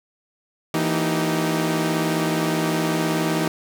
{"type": "tone cluster", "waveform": "sawtooth", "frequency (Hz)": [164.8, 229.9, 310.4, 386.1], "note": ["E3", "A#3", "D#4", "G4"], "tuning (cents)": [0, -24, -4, -26], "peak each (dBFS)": [-20, -25, -20, -24], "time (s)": [0.74, 3.48], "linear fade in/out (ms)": 2, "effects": []}